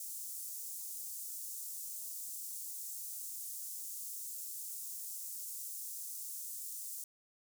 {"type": "high-pass noise", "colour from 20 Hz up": "pink", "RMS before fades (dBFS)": -44, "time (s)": [0, 7.04], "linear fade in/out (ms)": 2, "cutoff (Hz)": 7200, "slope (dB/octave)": 24, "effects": []}